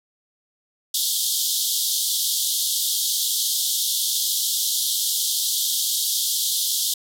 pink band-pass noise, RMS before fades -23 dBFS, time 0.94-6.94 s, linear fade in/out 5 ms, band 3200 to 16000 Hz, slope 96 dB/octave, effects none

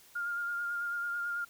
sine tone with vibrato, 1408 Hz, F6, 14 cents sharp, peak -32 dBFS, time 0.15-1.45 s, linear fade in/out 10 ms, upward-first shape sine, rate 9.1 Hz, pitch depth 20 cents each way, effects white hiss -59 dBFS RMS until 1.49 s

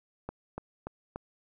click train, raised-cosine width 1 ms, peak -22 dBFS, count 4, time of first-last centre 0.29-1.16 s, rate 3.45 Hz, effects none

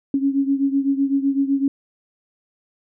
sine beating tone pair, 273.7 / 281.6 Hz, C#4 / C#4, -22 / +27 cents, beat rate 7.9 Hz, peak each -18 / -22 dBFS, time 0.14-1.68 s, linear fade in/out 2 ms, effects none

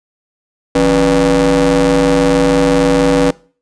35% pulse ring-modulated tone, 106.3 Hz, G#2, 41 cents sharp, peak -4 dBFS, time 0.75-3.31 s, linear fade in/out 5 ms, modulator 383 Hz, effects noise-tail reverb RT60 0.4 s tail -22 dB re dry + resampled to 22050 Hz

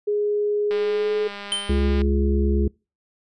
sine tone with pitch glide, 415.3 to 423.8 Hz, G#4 to G#4, 0 to +35 cents, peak -19 dBFS, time 0.07-1.28 s, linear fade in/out 10 ms, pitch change +35 cents, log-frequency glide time 0.67-1.13 s
click train, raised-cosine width 0.3 ms, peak -19 dBFS, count 265, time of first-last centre 0.71-2.017 s, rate 202 Hz
square tone with exponential decay, 3100 Hz, G7, 20 cents flat, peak -19 dBFS, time 1.52-1.87 s, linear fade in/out 0 ms, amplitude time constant 75 ms
harmonic tone, 69.6 Hz, C#2, 8 cents sharp, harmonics 1 / 3 / 5 / 6, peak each -19 / -24 / -26 / -27 dBFS, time 1.69-2.68 s, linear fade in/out 5 ms
effects noise-tail reverb RT60 0.3 s tail -26 dB re dry + resampled to 24000 Hz

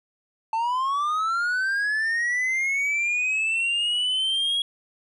triangle linear sweep, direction up, 878 to 3322 Hz, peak -20 dBFS, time 0.53-4.62 s, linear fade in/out 2 ms, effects resampled to 24000 Hz

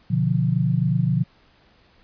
sine chord, B diminished, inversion none, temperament equal, 123.47 / 146.83 / 174.61 Hz, B2 / D3 / F3, 0 / 0 / 0 cents, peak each -22 dBFS, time 0.1-1.24 s, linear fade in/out 10 ms, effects pink hiss -57 dBFS RMS until 2.03 s + resampled to 11025 Hz

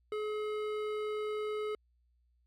triangle tone with hard clipping, 425.2 Hz, G#4, 41 cents sharp, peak -35 dBFS, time 0.12-1.75 s, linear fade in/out 2 ms, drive 17 dB, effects added 60 Hz sine -68 dBFS peak until 2.46 s + MP3 64 kbps

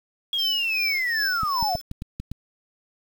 sine linear sweep, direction down, 3322 to 659.3 Hz, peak -22 dBFS, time 0.33-1.76 s, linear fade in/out 2 ms
square tone with tremolo, 5274 Hz, E8, in tune, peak -25 dBFS, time 0.38-1.83 s, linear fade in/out 10 ms, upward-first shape triangle, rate 2.6 Hz, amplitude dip 90%
clicks, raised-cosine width 5 ms, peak -19 dBFS, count 7, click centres 1.433 / 1.627 / 1.752 / 1.914 / 2.021 / 2.2 / 2.316 s
effects 7-bit

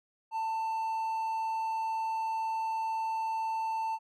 triangle tone, 891 Hz, A5, 22 cents sharp, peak -28 dBFS, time 0.31-3.99 s, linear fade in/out 50 ms, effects none

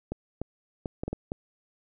clicks, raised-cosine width 2 ms, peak -18 dBFS, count 7, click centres 0.12 / 0.416 / 0.858 / 1.035 / 1.08 / 1.13 / 1.319 s, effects none

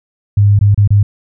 sine tone with dropouts, 102 Hz, G#2, 31 cents flat, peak -5 dBFS, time 0.37-1.03 s, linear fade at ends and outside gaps 5 ms, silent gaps 0.591-0.611 / 0.746-0.776 / 0.876-0.905 s, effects none

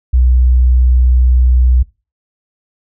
sine tone, 62.3 Hz, B1, 16 cents sharp, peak -6 dBFS, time 0.13-1.83 s, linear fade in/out 10 ms, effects noise-tail reverb RT60 0.3 s tail -22 dB re dry

